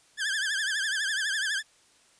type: tone with vibrato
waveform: sawtooth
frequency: 1653 Hz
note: G#6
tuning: 9 cents flat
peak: -23 dBFS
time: 0.17-1.63 s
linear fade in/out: 50 ms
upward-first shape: triangle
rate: 12 Hz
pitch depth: 150 cents each way
effects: white hiss -61 dBFS RMS until 2.19 s + resampled to 22050 Hz